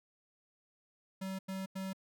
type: tone bursts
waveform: square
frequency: 190.9 Hz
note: G3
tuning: 46 cents flat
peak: -38 dBFS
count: 3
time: 1.21-1.932 s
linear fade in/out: 10 ms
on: 180 ms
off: 91 ms
effects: none